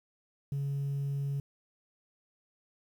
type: tone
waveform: sine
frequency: 140 Hz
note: C#3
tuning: 18 cents sharp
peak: -28 dBFS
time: 0.52-1.4 s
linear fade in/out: 2 ms
effects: tanh soft clip ceiling -29 dBFS + 10-bit